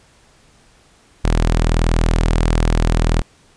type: tone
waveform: sawtooth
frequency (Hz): 40.71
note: E1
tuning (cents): -21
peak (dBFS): -9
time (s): 1.24-3.22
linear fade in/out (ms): 10
effects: pink hiss -52 dBFS RMS until 3.56 s + resampled to 22050 Hz